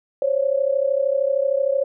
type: tone pair together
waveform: sine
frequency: 532.9 / 566 Hz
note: C5 / C#5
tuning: +32 / +36 cents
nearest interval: minor second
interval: 104 cents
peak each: -20 dBFS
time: 0.22-1.84 s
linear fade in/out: 2 ms
effects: none